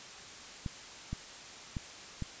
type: clicks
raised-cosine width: 5 ms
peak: -23 dBFS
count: 4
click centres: 0.662 / 1.13 / 1.768 / 2.223 s
effects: white hiss -48 dBFS RMS until 2.4 s + resampled to 16000 Hz